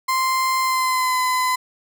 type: tone with pitch glide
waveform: 35% pulse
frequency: 1044 to 1014.3 Hz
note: C6 to B5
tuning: -4 to +46 cents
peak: -16 dBFS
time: 0.08-1.56 s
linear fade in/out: 10 ms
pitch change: -50 cents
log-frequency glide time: 0.6-1.19 s
effects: none

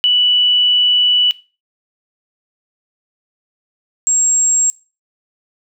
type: tone pair in turn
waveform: sine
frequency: 2960 / 7552 Hz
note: F#7 / A#8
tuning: 0 / +22 cents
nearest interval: octave + major third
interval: 1622 cents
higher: second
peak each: -9 / -10 dBFS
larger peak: first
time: 0.04-1.31 / 4.07-4.7 s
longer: first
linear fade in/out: 0 ms
effects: noise-tail reverb RT60 0.3 s tail -18 dB re dry

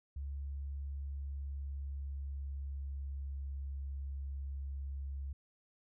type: tone with pitch glide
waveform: sine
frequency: 69.8 to 68.84 Hz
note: C#2 to C#2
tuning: +13 to -11 cents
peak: -38 dBFS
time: 0.16-5.33 s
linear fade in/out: 5 ms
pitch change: -24 cents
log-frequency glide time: 0.96-3.55 s
effects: none

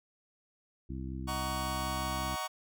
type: harmonic tone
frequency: 65.41 Hz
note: C2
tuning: in tune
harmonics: 1 / 2 / 3 / 4 / 5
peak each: -39 / -42 / -44 / -45 / -46 dBFS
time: 0.89-2.36 s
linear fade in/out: 10 ms
type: chord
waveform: sawtooth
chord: D# minor seventh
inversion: none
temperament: just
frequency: 622.3 / 746.7 / 933.4 / 1120.1 Hz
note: D#5 / F#5 / A#5 / C#6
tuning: 0 / +16 / +2 / +18 cents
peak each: -39 / -36 / -37 / -33 dBFS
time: 1.27-2.48 s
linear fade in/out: 20 ms
effects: none

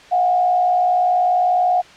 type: tone with frequency modulation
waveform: sine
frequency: 723 Hz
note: F#5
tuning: 40 cents flat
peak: -13 dBFS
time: 0.11-1.82 s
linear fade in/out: 20 ms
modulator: 60.2 Hz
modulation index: 0.55
effects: white hiss -43 dBFS RMS until 1.96 s + low-pass 4000 Hz 12 dB/octave

